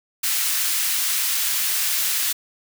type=high-pass noise; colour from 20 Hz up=white; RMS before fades=-22 dBFS; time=0.23-2.33 s; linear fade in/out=10 ms; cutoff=1600 Hz; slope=12 dB/octave; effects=none